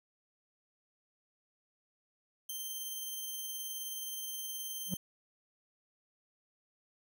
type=tone with tremolo; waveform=5% pulse; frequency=3136 Hz; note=G7; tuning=in tune; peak=-29 dBFS; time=2.49-4.97 s; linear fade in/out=5 ms; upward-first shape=triangle; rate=19 Hz; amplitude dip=30%
type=tone with exponential growth; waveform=triangle; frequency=182 Hz; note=F#3; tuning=28 cents flat; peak=-27 dBFS; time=4.86-4.94 s; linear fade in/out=2 ms; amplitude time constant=16 ms
effects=none